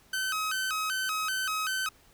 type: tone with vibrato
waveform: sawtooth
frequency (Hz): 1395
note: F6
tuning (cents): -2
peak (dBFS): -25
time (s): 0.13-1.89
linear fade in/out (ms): 5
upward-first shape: square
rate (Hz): 2.6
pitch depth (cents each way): 160
effects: pink hiss -60 dBFS RMS until 2.13 s